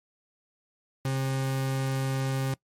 40% pulse tone, 133.8 Hz, C3, 39 cents sharp, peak -25 dBFS, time 1.05-2.54 s, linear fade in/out 2 ms, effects noise-tail reverb RT60 0.1 s tail -22 dB re dry + MP3 64 kbps

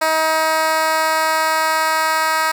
10% pulse tone with high-pass filter sweep, 317.2 Hz, D#4, 33 cents sharp, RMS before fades -17 dBFS, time 0.01-2.52 s, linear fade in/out 10 ms, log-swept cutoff 640 to 1000 Hz, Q 1.4, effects none

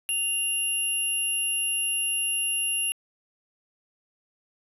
sine tone pair together, 2794 / 11176 Hz, F7 / F9, 0 / 0 cents, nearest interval 2 octaves, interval 2400 cents, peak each -26 dBFS, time 0.09-2.92 s, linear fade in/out 0 ms, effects tanh soft clip ceiling -17 dBFS + 10-bit

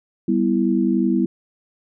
sine chord, E minor, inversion first, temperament equal, 196 / 246.9 / 329.6 Hz, G3 / B3 / E4, 0 / 0 / 0 cents, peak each -20 dBFS, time 0.28-1.26 s, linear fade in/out 5 ms, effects none

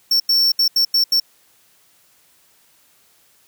square tone bursts at uneven times, 5440 Hz, F8, 46 cents flat, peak -13 dBFS, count 6, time 0.11-0.2 / 0.29-0.52 / 0.59-0.68 / 0.76-0.85 / 0.94-1.04 / 1.12-1.2 s, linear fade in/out 5 ms, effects white hiss -56 dBFS RMS until 3.47 s + high-pass 60 Hz 12 dB/octave

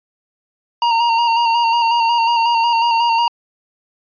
square tone with vibrato, 930 Hz, A#5, 4 cents flat, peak -13 dBFS, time 0.82-3.28 s, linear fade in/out 2 ms, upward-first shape square, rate 5.5 Hz, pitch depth 28 cents each way, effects resampled to 11025 Hz

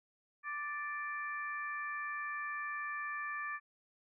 harmonic tone, 587.3 Hz, D5, in tune, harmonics 2 / 3 / 4, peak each -41 / -40 / -47 dBFS, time 0.43-3.6 s, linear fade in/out 50 ms, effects none

